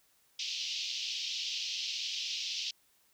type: band-pass noise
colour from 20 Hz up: pink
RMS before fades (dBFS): -37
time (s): 0.39-2.71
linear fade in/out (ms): 5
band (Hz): 2700 to 5800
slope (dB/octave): 48
effects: white hiss -69 dBFS RMS until 3.13 s